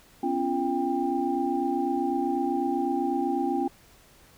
sine tone cluster, 253.5 / 281.5 / 345.6 / 795 Hz, B3 / C#4 / F4 / G5, +45 / +27 / -18 / +24 cents, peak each -31 / -29 / -29 / -29 dBFS, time 0.23-3.68 s, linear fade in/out 5 ms, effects pink hiss -56 dBFS RMS until 4.37 s

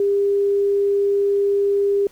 sine tone, 401.1 Hz, G4, 40 cents sharp, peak -15 dBFS, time 0-2.07 s, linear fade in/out 2 ms, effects pink hiss -52 dBFS RMS until 2.11 s

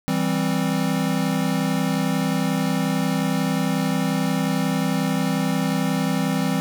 square chord, C major, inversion first, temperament equal, 164.81 / 196 / 261.6 Hz, E3 / G3 / C4, 0 / 0 / 0 cents, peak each -25 dBFS, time 0.08-6.6 s, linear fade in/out 0 ms, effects none

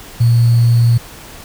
sine tone with sample-and-hold, 117.9 Hz, A#2, 20 cents sharp, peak -7 dBFS, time 0.2-0.98 s, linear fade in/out 10 ms, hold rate 4410 Hz, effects pink hiss -35 dBFS RMS until 1.44 s

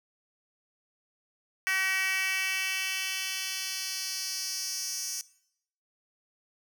10% pulse tone with high-pass filter sweep, 380 Hz, F#4, 46 cents sharp, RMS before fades -32 dBFS, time 1.67-5.21 s, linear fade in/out 0 ms, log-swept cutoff 1900 to 6200 Hz, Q 2.3, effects noise-tail reverb RT60 0.7 s tail -19 dB re dry

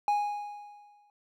triangle tone with exponential decay, 826 Hz, G#5, 10 cents flat, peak -20 dBFS, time 0.08-1.1 s, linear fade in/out 1 ms, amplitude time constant 220 ms, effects none

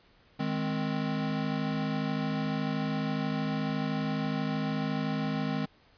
square chord, Ab major, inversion second, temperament equal, 155.56 / 207.7 / 261.6 Hz, Eb3 / Ab3 / C4, 0 / 0 / 0 cents, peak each -34 dBFS, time 0.39-5.66 s, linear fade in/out 10 ms, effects pink hiss -62 dBFS RMS until 5.97 s + resampled to 11025 Hz

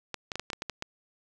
clicks, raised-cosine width 0.2 ms, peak -16 dBFS, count 9, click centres 0.143 / 0.318 / 0.356 / 0.396 / 0.502 / 0.532 / 0.621 / 0.697 / 0.824 s, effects none

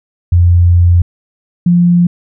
sine tone pair in turn, 87.31 / 174.62 Hz, F2 / F3, 0 / 0 cents, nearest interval octave, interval 1200 cents, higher second, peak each -4 / -5 dBFS, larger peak first, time 0.32-1.02 / 1.66-2.07 s, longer first, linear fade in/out 5 ms, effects none

